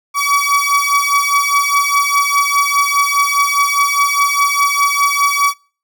30% pulse beating tone pair, 1136 / 1140.9 Hz, C#6 / C#6, +42 / +50 cents, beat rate 4.9 Hz, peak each -12 dBFS, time 0.14-5.54 s, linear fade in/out 50 ms, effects noise-tail reverb RT60 0.4 s tail -25 dB re dry

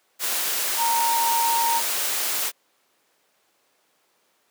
sine tone in noise, 926 Hz, A#5, 12 cents flat, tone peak -20 dBFS, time 0.77-1.82 s, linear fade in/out 50 ms, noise white, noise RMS -25 dBFS, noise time 0.19-2.52 s, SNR +2 dB, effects pink hiss -65 dBFS RMS until 4.5 s + high-pass 400 Hz 12 dB/octave

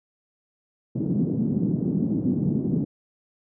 white band-pass noise, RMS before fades -24 dBFS, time 0.95-2.85 s, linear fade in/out 10 ms, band 140 to 260 Hz, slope 24 dB/octave, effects none

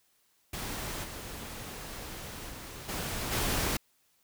pink noise with level steps, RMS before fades -37 / -42 / -44 / -35 / -30 dBFS, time 0.53-3.77 s, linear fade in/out 5 ms, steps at 1.03 / 2.49 / 2.88 / 3.31 s, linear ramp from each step 20 ms, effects white hiss -70 dBFS RMS until 4.23 s

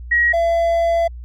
sine / triangle tone pair in turn, 1900 / 673.9 Hz, A#6 / E5, +33 / +38 cents, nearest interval octave + tritone, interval 1795 cents, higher first, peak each -12 dBFS, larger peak neither, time 0.11-0.33 / 0.33-1.08 s, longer second, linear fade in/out 10 ms, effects added 60 Hz sine -30 dBFS peak until 1.24 s

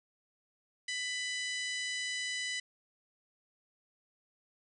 harmonic tone, 995 Hz, B5, 13 cents sharp, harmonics 2 / 3 / 4 / 5 / 6 / 7 / 8 / 9, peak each -37 / -41 / -43 / -45 / -47 / -48 / -49 / -50 dBFS, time 0.88-2.6 s, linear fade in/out 5 ms, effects none

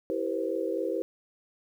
sine chord, C dominant seventh, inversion first, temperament equal with one note detuned, 329.6 / 392 / 478.4 / 523.3 Hz, E4 / G4 / Bb4 / C5, 0 / 0 / +45 / 0 cents, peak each -33 dBFS, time 0.1-1.02 s, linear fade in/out 0 ms, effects 10-bit

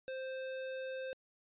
square tone, 523.3 Hz, C5, in tune, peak -40 dBFS, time 0.08-1.13 s, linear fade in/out 0 ms, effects resampled to 8000 Hz

